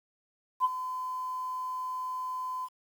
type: tone with ADSR envelope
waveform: sine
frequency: 1018 Hz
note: C6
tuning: 48 cents flat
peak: -19 dBFS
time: 0.6-2.69 s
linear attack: 45 ms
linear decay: 31 ms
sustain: -13 dB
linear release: 51 ms
effects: tanh soft clip ceiling -16 dBFS + 9-bit